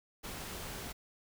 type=noise; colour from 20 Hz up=pink; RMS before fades=-43 dBFS; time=0.23-0.93 s; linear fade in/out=20 ms; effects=none